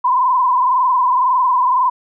sine tone with frequency modulation, 1011 Hz, B5, 40 cents sharp, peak -11 dBFS, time 0.04-1.9 s, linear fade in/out 10 ms, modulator 21.9 Hz, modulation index 2, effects none

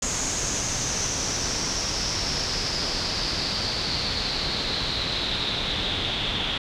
pink noise with low-pass filter sweep, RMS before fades -27 dBFS, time 0.02-6.58 s, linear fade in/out 5 ms, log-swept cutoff 6800 to 3400 Hz, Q 6.7, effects none

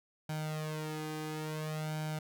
sawtooth tone with flanger, 154.8 Hz, D#3, 9 cents flat, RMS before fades -38 dBFS, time 0.29-2.19 s, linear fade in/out 5 ms, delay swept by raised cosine 1.3 to 2.5 ms, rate 0.58 Hz, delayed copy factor +0.8, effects none

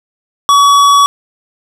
sine tone with hard clipping, 1133 Hz, C#6, 37 cents sharp, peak -6 dBFS, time 0.49-1.06 s, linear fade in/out 0 ms, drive 14 dB, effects none

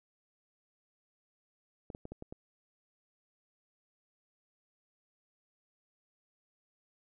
clicks, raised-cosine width 2 ms, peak -30 dBFS, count 6, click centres 1.902 / 1.949 / 2.054 / 2.12 / 2.224 / 2.325 s, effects none

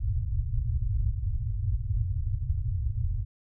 white low-pass noise, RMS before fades -28 dBFS, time 0-3.25 s, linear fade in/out 20 ms, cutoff 120 Hz, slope 96 dB/octave, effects none

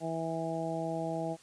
harmonic tone, 163.4 Hz, E3, 15 cents flat, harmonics 1 / 2 / 3 / 4 / 5, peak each -38 / -38 / -41 / -36 / -40 dBFS, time 0-1.37 s, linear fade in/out 50 ms, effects white hiss -58 dBFS RMS until 1.42 s + resampled to 22050 Hz

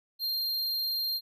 square tone, 4192 Hz, C8, 2 cents sharp, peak -29 dBFS, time 0.19-1.21 s, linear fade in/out 50 ms, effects none

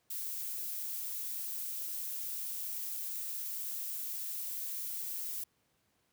violet noise, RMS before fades -39 dBFS, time 0.1-5.44 s, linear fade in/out 5 ms, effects pink hiss -75 dBFS RMS until 6.12 s + high-pass 80 Hz 12 dB/octave

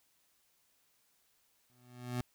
25% pulse tone with exponential growth, 123.47 Hz, B2, in tune, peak -28 dBFS, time 1.7-2.21 s, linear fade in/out 0 ms, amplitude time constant 110 ms, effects white hiss -73 dBFS RMS until 2.34 s

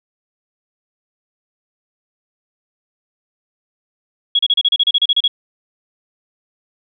sine tone bursts, 3333 Hz, G#7, 5 cents sharp, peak -10 dBFS, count 13, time 4.35-5.279 s, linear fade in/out 5 ms, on 41 ms, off 33 ms, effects none

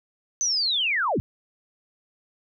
sine linear sweep, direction down, 6220 to 62 Hz, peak -21 dBFS, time 0.41-1.2 s, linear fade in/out 0 ms, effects none

